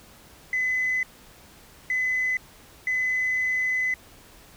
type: tone bursts at uneven times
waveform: sine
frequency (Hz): 2018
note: B6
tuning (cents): +37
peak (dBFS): -21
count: 3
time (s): 0.53-1.03 / 1.9-2.37 / 2.87-3.94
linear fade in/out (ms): 2
effects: tanh soft clip ceiling -18 dBFS + pink hiss -51 dBFS RMS until 4.56 s